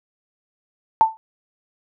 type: tone with exponential decay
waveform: sine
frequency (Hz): 887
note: A5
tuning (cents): +14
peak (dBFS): -6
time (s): 1.01-1.17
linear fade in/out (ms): 0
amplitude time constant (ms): 34
effects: none